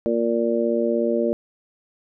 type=harmonic tone; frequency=116.54 Hz; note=A#2; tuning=in tune; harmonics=2 / 3 / 4 / 5; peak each=-24 / -24 / -24 / -24 dBFS; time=0.06-1.33 s; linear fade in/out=0 ms; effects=none